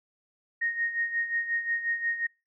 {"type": "tone with tremolo", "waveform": "sine", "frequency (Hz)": 1861, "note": "A#6", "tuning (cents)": -3, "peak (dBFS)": -24, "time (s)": [0.61, 2.27], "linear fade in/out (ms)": 10, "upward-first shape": "sine", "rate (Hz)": 5.6, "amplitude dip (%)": 70, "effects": ["noise-tail reverb RT60 0.3 s tail -26 dB re dry"]}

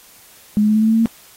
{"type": "tone with pitch steps", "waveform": "sine", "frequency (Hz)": [209.3, 211.9, 214.4, 217.1, 219.7, 222.4, 225.1, 227.8], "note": ["G#3", "G#3", "A3", "A3", "A3", "A3", "A3", "A#3"], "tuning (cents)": [14, 35, -45, -23, -2, 19, 40, -40], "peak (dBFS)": -11, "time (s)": [0.57, 1.058], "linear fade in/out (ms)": 0, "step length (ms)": 61, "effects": ["white hiss -46 dBFS RMS until 1.36 s", "AAC 48 kbps"]}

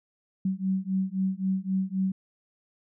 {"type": "beating tone pair", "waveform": "sine", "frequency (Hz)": [188.1, 191.9], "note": ["F#3", "G3"], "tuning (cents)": [29, -37], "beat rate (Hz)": 3.8, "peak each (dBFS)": -28, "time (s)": [0.45, 2.12], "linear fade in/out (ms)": 5, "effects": []}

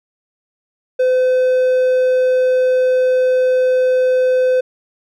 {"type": "tone", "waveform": "triangle", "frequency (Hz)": 510, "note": "C5", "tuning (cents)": -44, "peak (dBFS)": -9, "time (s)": [0.99, 4.61], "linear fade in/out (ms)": 10, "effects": []}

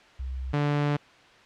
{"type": "tone pair in turn", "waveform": ["sine", "sawtooth"], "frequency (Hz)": [65, 145.92], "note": ["C2", "D3"], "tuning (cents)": [-11, -11], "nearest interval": "octave + major second", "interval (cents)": 1400, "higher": "second", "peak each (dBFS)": [-30, -19], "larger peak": "second", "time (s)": [[0.19, 0.53], [0.53, 0.97]], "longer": "second", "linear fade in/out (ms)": 10, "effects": ["white hiss -53 dBFS RMS until 1.45 s", "low-pass 3000 Hz 12 dB/octave"]}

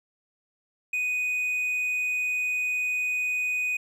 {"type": "tone", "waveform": "triangle", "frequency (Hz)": 2489, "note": "D#7", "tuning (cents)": 0, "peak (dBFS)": -23, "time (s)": [0.93, 3.77], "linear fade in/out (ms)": 5, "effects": []}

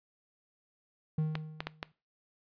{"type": "tone with exponential decay", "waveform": "triangle", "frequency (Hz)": 155.56, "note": "D#3", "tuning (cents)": 0, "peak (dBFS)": -24, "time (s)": [1.18, 1.92], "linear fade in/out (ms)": 5, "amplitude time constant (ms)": 160}
{"type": "clicks", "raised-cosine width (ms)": 0.3, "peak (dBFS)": -18, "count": 4, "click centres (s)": [1.354, 1.605, 1.67, 1.829]}
{"effects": ["noise-tail reverb RT60 0.3 s tail -21 dB re dry", "resampled to 11025 Hz"]}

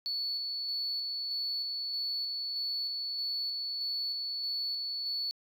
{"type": "tone with tremolo", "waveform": "sine", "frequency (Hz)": 4435, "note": "C#8", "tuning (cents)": 0, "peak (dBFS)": -30, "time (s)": [0.06, 5.31], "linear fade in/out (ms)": 0, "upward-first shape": "square", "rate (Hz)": 1.6, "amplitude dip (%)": 25, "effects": ["tanh soft clip ceiling -27 dBFS"]}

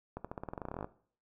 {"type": "accelerating click train", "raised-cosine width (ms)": 1, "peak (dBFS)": -25, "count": 18, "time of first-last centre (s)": [0.17, 0.845], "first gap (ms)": 76, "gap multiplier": 0.91, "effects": ["noise-tail reverb RT60 0.5 s tail -17 dB re dry"]}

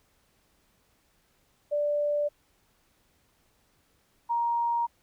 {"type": "tone pair in turn", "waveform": "sine", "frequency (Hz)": [587.3, 939.6], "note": ["D5", "A#5"], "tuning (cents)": [0, 13], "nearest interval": "minor sixth", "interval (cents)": 813, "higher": "second", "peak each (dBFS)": -24, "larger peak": "neither", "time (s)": [[1.71, 2.29], [4.29, 4.87]], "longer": "neither", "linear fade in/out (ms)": 20, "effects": ["pink hiss -68 dBFS RMS until 5.02 s"]}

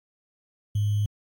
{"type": "tone with sample-and-hold", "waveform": "sine", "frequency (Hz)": 103.83, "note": "G#2", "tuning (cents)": 0, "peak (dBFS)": -21, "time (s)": [0.75, 1.06], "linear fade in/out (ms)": 5, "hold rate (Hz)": 3150, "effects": ["AAC 64 kbps"]}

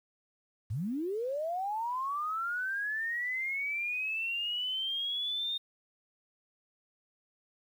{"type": "linear sweep", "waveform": "sine", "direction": "up", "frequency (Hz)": [89.2, 3679], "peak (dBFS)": -31, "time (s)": [0.7, 5.58], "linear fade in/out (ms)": 10, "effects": ["10-bit"]}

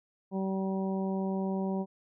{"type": "harmonic tone", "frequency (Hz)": 191.7, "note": "G3", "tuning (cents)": -38, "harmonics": [1, 2, 3, 4, 5], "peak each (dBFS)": [-30, -36, -40, -42, -44], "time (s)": [0.31, 1.86], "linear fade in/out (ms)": 50, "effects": []}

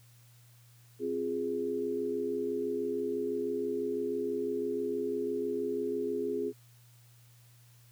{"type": "chord", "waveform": "sine", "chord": "F minor", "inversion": "second", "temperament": "equal", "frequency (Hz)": [261.6, 349.2, 415.3], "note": ["C4", "F4", "Ab4"], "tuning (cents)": [0, 0, 0], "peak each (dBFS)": [-37, -37, -32], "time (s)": [0.99, 6.53], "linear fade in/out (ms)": 50, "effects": ["added 119 Hz sine -57 dBFS peak until 7.91 s", "white hiss -64 dBFS RMS until 7.91 s"]}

